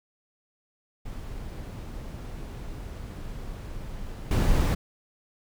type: noise with level steps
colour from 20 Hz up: brown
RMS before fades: -37 / -21 dBFS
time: 1.05-4.75 s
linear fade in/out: 10 ms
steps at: 4.31 s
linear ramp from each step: 2 ms
effects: none